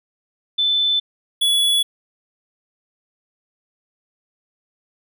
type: tone pair in turn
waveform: sine / square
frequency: 3520 / 3398 Hz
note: A7 / G#7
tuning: 0 / +39 cents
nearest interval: minor second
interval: 61 cents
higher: first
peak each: -15 dBFS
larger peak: neither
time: 0.58-1 / 1.41-1.83 s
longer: neither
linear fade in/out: 10 ms
effects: none